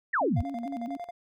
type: exponential sweep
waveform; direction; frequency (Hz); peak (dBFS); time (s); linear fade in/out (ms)
sine; down; 2000 to 69.3; -23; 0.13-0.42; 10
type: tone with vibrato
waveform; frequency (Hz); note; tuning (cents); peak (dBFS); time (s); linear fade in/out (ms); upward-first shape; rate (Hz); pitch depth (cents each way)
sine; 256.1; C4; -37; -33; 0.21-0.97; 5; square; 4.5; 140
type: tone with tremolo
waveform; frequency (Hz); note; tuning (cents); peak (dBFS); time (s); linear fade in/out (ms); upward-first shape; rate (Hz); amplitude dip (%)
triangle; 698.5; F5; 0; -32; 0.36-1.11; 10; square; 11; 80
effects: none